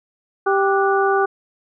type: harmonic tone with a mistuned harmonic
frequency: 392 Hz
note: G4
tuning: in tune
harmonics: 1 / 2 / 3 / 4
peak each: -17 / -20 / -22 / -23 dBFS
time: 0.46-1.26 s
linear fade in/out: 10 ms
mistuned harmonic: 4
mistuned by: -110 cents
effects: none